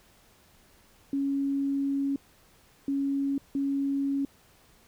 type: tone bursts at uneven times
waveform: sine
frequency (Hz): 277.2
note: C#4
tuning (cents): 0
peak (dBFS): -25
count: 3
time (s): 1.13-2.16 / 2.88-3.38 / 3.55-4.25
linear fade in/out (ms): 2
effects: pink hiss -60 dBFS RMS until 4.87 s